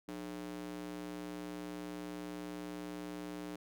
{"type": "tone with high-pass filter", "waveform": "square", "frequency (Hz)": 60, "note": "B1", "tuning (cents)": -49, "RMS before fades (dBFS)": -44, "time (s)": [0.08, 3.56], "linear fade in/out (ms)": 5, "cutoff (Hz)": 260, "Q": 2.2, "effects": []}